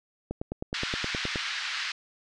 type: click train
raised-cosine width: 2 ms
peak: -18 dBFS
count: 11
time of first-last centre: 0.31-1.358 s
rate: 9.54 Hz
type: band-pass noise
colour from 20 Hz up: pink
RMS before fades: -33 dBFS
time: 0.74-1.92 s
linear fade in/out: 2 ms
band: 1400 to 4900 Hz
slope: 24 dB/octave
effects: resampled to 22050 Hz